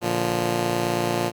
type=chord; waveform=10% pulse; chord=Bb major; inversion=none; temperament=just; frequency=116.54 / 145.68 / 174.81 Hz; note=Bb2 / D3 / F3; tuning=0 / -14 / +2 cents; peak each=-18 / -23 / -18 dBFS; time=0.01-1.32 s; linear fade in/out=50 ms; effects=Opus 48 kbps